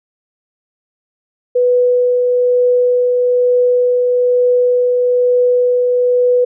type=tone with tremolo; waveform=sine; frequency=493.9 Hz; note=B4; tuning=in tune; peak=-8 dBFS; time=1.55-6.45 s; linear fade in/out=10 ms; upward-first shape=triangle; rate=1.1 Hz; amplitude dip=25%; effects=none